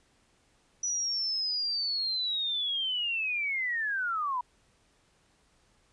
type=linear sweep; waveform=sine; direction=down; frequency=5920 to 955 Hz; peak=-28 dBFS; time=0.83-4.41 s; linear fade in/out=5 ms; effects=pink hiss -67 dBFS RMS until 5.92 s + resampled to 22050 Hz